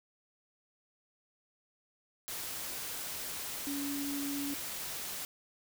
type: tone in noise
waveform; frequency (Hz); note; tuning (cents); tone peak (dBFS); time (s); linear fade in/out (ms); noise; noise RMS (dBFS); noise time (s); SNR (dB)
sine; 282.6; C#4; +34; -35; 3.67-4.54; 0; white; -40; 2.28-5.25; +2
effects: none